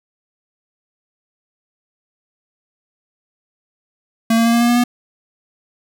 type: tone with pitch steps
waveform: square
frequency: 226.9 / 229.5 / 232.2 / 234.9 / 237.6 / 240.4 / 243.2 Hz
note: A#3 / A#3 / A#3 / A#3 / A#3 / B3 / B3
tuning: -47 / -27 / -7 / +13 / +33 / -46 / -26 cents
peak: -12 dBFS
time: 4.3-4.839 s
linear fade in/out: 5 ms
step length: 77 ms
effects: none